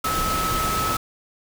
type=tone in noise; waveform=sine; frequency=1296 Hz; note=E6; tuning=30 cents flat; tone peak=-23 dBFS; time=0.04-0.97 s; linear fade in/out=5 ms; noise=pink; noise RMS=-26 dBFS; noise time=0.04-0.97 s; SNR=0 dB; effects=none